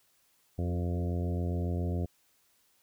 harmonic tone with a mistuned harmonic, 87.31 Hz, F2, in tune, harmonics 1 / 2 / 3 / 4 / 5 / 6 / 7 / 8, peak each -30 / -36 / -40 / -42 / -44 / -46 / -47 / -48 dBFS, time 0.58-2.06 s, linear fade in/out 10 ms, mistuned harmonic 4, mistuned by +17 cents, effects white hiss -69 dBFS RMS until 2.82 s

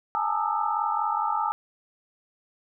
sine tone cluster, 829 / 868 / 913 / 1216 / 1313 Hz, G#5 / A5 / A#5 / D#6 / E6, -3 / -24 / -36 / -40 / -7 cents, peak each -30 dBFS, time 0.15-1.52 s, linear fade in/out 0 ms, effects none

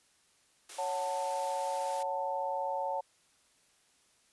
white high-pass noise, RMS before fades -46 dBFS, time 0.69-2.03 s, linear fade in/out 5 ms, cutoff 320 Hz, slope 96 dB/octave
sine chord, F# minor, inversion second, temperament just, 555 / 740 / 888 Hz, C#5 / F#5 / A5, +2 / 0 / +16 cents, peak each -36 / -38 / -34 dBFS, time 0.78-3.01 s, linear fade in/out 10 ms
effects white hiss -68 dBFS RMS until 4.32 s + resampled to 24000 Hz

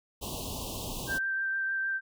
pink band-stop noise, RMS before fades -37 dBFS, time 0.21-1.19 s, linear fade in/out 20 ms, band 1100 to 2700 Hz, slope 96 dB/octave
sine tone with vibrato, 1569 Hz, G6, 1 cent sharp, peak -28 dBFS, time 1.07-2.01 s, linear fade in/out 50 ms, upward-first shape sine, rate 6.5 Hz, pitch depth 12 cents each way
effects none

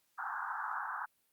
white band-pass noise, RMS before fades -39 dBFS, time 0.18-1.06 s, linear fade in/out 10 ms, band 780 to 1600 Hz, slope 96 dB/octave, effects white hiss -75 dBFS RMS until 1.32 s + Opus 48 kbps

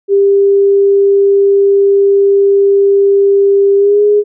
sine tone with pitch glide, 397.6 to 414.5 Hz, G4 to G#4, +25 to -3 cents, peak -5 dBFS, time 0.08-4.24 s, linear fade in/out 50 ms, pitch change +72 cents, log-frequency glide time 3.77-4.02 s, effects none

